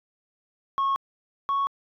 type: tone pair in turn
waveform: sine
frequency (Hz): 1094 / 1108.6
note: C#6 / C#6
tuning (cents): -23 / 0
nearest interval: unison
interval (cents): 23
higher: second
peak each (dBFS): -19 / -20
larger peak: first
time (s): 0.78-0.96 / 1.49-1.67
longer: neither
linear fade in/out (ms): 0
effects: tanh soft clip ceiling -20 dBFS